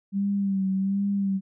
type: tone with vibrato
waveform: sine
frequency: 195.6 Hz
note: G3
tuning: 4 cents flat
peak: -22 dBFS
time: 0.12-1.41 s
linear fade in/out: 50 ms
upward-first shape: sine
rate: 1.3 Hz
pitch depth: 44 cents each way
effects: none